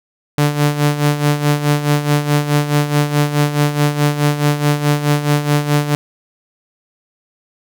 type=tone with tremolo; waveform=sawtooth; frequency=146.83 Hz; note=D3; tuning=in tune; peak=-6 dBFS; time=0.38-5.95 s; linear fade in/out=0 ms; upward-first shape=sine; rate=4.7 Hz; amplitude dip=70%; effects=none